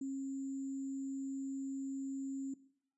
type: tone with sample-and-hold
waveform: sine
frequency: 270.5 Hz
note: C#4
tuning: 42 cents flat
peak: -37 dBFS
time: 0.01-2.54 s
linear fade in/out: 5 ms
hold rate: 7350 Hz
effects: noise-tail reverb RT60 0.6 s tail -17 dB re dry + resampled to 24000 Hz